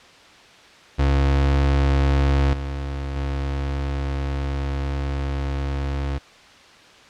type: tone with level steps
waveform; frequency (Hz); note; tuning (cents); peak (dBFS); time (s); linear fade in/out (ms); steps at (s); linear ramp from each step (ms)
35% pulse; 69.3; C#2; 0; -14 / -24 / -21; 0.98-6.19; 20; 2.53 / 3.16; 2
effects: white hiss -47 dBFS RMS until 7.09 s + low-pass 4000 Hz 12 dB/octave